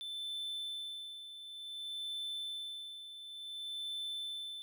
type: tone with tremolo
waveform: triangle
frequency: 3529 Hz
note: A7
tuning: 4 cents sharp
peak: -36 dBFS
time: 0.01-4.62 s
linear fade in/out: 0 ms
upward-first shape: sine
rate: 0.56 Hz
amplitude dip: 65%
effects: none